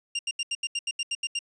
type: tone bursts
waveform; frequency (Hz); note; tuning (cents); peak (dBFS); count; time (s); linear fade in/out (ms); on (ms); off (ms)
sawtooth; 2794; F7; 0; -23; 11; 0.15-1.391; 5; 41; 79
effects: resampled to 22050 Hz